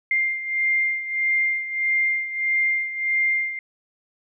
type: beating tone pair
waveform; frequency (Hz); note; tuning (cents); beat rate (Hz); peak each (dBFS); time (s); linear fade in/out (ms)
sine; 2104 / 2105.6; C7 / C7; +9 / +10; 1.6; -21 / -26; 0.11-3.59; 2
effects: none